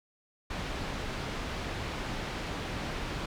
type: low-pass noise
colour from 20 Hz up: pink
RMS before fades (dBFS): -36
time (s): 0.5-3.26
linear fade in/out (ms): 5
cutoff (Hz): 3900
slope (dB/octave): 12
effects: none